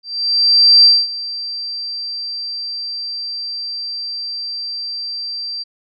sine tone with ADSR envelope, 4700 Hz, D8, 1 cent sharp, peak -4 dBFS, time 0.03-5.64 s, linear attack 810 ms, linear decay 230 ms, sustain -18 dB, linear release 20 ms, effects none

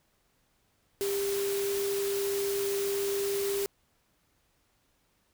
sine tone in noise, 398.2 Hz, G4, 27 cents sharp, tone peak -28 dBFS, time 1.01-3.66 s, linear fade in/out 0 ms, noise white, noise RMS -37 dBFS, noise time 1.01-3.66 s, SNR +6 dB, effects pink hiss -71 dBFS RMS until 5.33 s

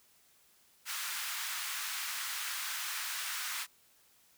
pink high-pass noise, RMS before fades -38 dBFS, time 0.85-3.67 s, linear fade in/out 50 ms, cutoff 1200 Hz, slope 24 dB/octave, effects white hiss -66 dBFS RMS until 4.37 s

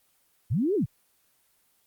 sine linear two-way sweep, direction up then down, 82.41 to 440 to 82.41 Hz, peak -22 dBFS, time 0.5-0.86 s, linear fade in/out 20 ms, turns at 0.75 s, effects white hiss -67 dBFS RMS until 1.86 s + Opus 24 kbps

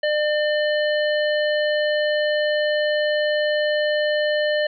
harmonic tone, 600 Hz, D5, 37 cents sharp, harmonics 1 / 3 / 5 / 7, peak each -19 / -25 / -30 / -33 dBFS, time 0.03-4.67 s, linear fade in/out 5 ms, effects none

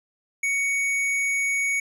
sine tone with tanh clipping, 2233 Hz, C#7, 12 cents sharp, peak -23 dBFS, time 0.43-1.8 s, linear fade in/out 5 ms, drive 17 dB, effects low-pass 12000 Hz 12 dB/octave

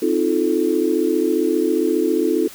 sine chord, F dominant seventh, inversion second, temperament just, 261.9 / 314.3 / 349.2 / 436.5 Hz, C4 / Eb4 / F4 / A4, +2 / +18 / 0 / -14 cents, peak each -24 / -20 / -20 / -21 dBFS, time 0.02-2.48 s, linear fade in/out 5 ms, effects white hiss -40 dBFS RMS until 2.54 s

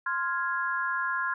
sine chord, F minor, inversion second, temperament equal, 1046.5 / 1396.9 / 1661.2 Hz, C6 / F6 / Ab6, 0 / 0 / 0 cents, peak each -31 dBFS, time 0.06-1.34 s, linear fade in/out 5 ms, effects none

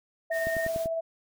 sine tone with tremolo, 657 Hz, E5, 6 cents flat, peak -26 dBFS, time 0.3-1.01 s, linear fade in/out 10 ms, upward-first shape sine, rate 18 Hz, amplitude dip 30%
white noise, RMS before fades -44 dBFS, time 0.31-0.88 s, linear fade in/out 50 ms
sine tone, 1841 Hz, A#6, 22 cents flat, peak -31 dBFS, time 0.31-0.68 s, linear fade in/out 10 ms
click train, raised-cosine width 3 ms, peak -24 dBFS, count 5, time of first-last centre 0.47-0.858 s, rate 10.3 Hz
effects none

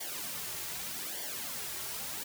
white noise with flanger, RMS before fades -39 dBFS, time 0-2.24 s, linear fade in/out 10 ms, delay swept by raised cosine 0.76 to 4.06 ms, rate 0.83 Hz, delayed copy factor -0.75, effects none

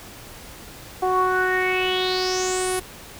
sawtooth tone with low-pass filter sweep, 370 Hz, F#4, in tune, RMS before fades -22 dBFS, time 1.02-2.8 s, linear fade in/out 10 ms, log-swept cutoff 870 to 11000 Hz, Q 6.3, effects pink hiss -41 dBFS RMS until 3.19 s

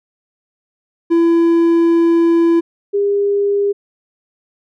triangle / sine tone pair in turn, 335.6 / 403.7 Hz, E4 / G#4, +31 / -49 cents, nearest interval minor third, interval 320 cents, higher second, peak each -7 / -12 dBFS, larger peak first, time 1.1-2.61 / 2.93-3.73 s, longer first, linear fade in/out 20 ms, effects none

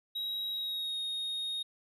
triangle tone with pitch glide, 3833 to 3724 Hz, A#7 to A#7, +47 to -2 cents, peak -32 dBFS, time 0.15-1.63 s, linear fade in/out 10 ms, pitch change -49 cents, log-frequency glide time 0.52-0.99 s, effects none

